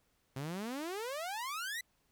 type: exponential sweep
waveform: sawtooth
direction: up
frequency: 128.3 to 2027 Hz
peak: -34 dBFS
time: 0.36-1.81 s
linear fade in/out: 5 ms
effects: pink hiss -75 dBFS RMS until 2.11 s